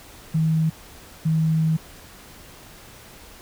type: tone bursts at uneven times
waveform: sine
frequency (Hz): 159.4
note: D#3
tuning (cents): +42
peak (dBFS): -17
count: 2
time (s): 0.34-0.7 / 1.25-1.77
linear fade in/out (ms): 10
effects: pink hiss -45 dBFS RMS until 3.41 s